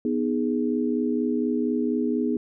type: chord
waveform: sine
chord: G# minor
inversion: first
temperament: equal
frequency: 246.9 / 311.1 / 415.3 Hz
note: B3 / D#4 / G#4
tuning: 0 / 0 / 0 cents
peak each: -24 / -27 / -28 dBFS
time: 0.05-2.37 s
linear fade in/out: 2 ms
effects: none